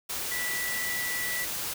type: tone in noise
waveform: sine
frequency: 1964 Hz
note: B6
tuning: 10 cents flat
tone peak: -31 dBFS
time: 0.31-1.45 s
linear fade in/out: 10 ms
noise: white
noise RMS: -33 dBFS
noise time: 0.09-1.74 s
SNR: -1 dB
effects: none